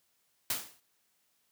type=noise with exponential decay; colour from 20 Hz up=white; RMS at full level=-29 dBFS; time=0.5-0.8 s; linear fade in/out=2 ms; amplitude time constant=65 ms; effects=white hiss -74 dBFS RMS until 1.51 s + high-pass 60 Hz 12 dB/octave